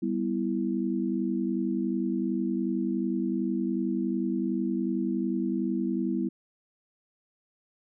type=chord; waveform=sine; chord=E minor; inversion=first; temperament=equal; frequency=196 / 246.9 / 329.6 Hz; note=G3 / B3 / E4; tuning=0 / 0 / 0 cents; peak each=-30 dBFS; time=0.02-6.29 s; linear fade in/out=10 ms; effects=none